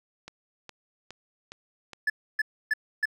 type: click train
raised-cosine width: 0.2 ms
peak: -24 dBFS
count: 5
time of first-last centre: 0.28-1.933 s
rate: 2.42 Hz
type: tone bursts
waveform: triangle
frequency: 1727 Hz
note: A6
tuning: 33 cents flat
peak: -20 dBFS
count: 4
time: 2.07-3.056 s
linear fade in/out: 5 ms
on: 29 ms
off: 290 ms
effects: none